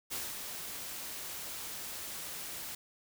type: noise with ADSR envelope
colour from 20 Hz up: white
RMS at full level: -37 dBFS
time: 0.1-2.75 s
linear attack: 28 ms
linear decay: 200 ms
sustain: -5 dB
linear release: 4 ms
effects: none